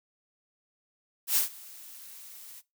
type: noise with ADSR envelope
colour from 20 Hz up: blue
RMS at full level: -23 dBFS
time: 1.27-2.62 s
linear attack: 95 ms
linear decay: 120 ms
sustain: -24 dB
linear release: 35 ms
effects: noise-tail reverb RT60 0.2 s tail -19 dB re dry